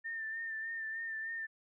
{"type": "tone with vibrato", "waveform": "sine", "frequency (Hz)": 1798, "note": "A6", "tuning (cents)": 37, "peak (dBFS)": -37, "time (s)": [0.04, 1.47], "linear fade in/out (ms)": 20, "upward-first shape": "sine", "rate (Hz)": 3.3, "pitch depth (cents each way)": 33, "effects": []}